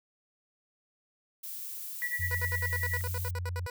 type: noise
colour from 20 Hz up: violet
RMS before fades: -40 dBFS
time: 1.43-3.31 s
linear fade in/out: 10 ms
type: tone with tremolo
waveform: sine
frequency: 1943 Hz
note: B6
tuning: 29 cents flat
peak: -28 dBFS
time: 2.02-3.01 s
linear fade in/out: 0 ms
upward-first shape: sine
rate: 10 Hz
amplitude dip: 80%
type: tone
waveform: sine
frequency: 89 Hz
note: F2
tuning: 33 cents sharp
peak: -32 dBFS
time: 2.19-3.67 s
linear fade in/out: 10 ms
type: tone bursts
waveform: 15% pulse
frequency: 490 Hz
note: B4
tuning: 14 cents flat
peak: -30 dBFS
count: 14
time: 2.31-3.7 s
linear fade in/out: 2 ms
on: 38 ms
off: 66 ms
effects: none